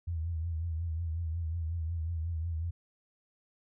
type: tone with vibrato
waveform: sine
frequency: 82.41 Hz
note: E2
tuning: in tune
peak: -31 dBFS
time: 0.07-2.71 s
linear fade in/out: 10 ms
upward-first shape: triangle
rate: 5.5 Hz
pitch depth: 91 cents each way
effects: none